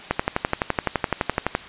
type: click train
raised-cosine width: 0.5 ms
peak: -4 dBFS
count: 18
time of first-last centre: 0.11-1.551 s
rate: 11.8 Hz
effects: white hiss -39 dBFS RMS until 1.68 s + resampled to 8000 Hz